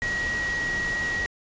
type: tone in noise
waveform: sine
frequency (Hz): 1906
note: A#6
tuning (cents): +38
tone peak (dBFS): -25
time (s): 0.02-1.26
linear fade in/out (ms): 0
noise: pink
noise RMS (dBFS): -34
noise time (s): 0.02-1.26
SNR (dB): +6
effects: resampled to 16000 Hz